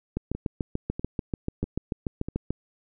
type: two click trains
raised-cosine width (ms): 3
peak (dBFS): -14 / -19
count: 17 / 4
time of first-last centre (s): 0.17-2.506 / 0.35-2.285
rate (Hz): 6.85 / 1.55
effects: none